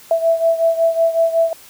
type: beating tone pair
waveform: sine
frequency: 659.3 / 664.7 Hz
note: E5 / E5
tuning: 0 / +14 cents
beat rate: 5.4 Hz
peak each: -14 / -18 dBFS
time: 0.11-1.53 s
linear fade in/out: 2 ms
effects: white hiss -43 dBFS RMS until 1.69 s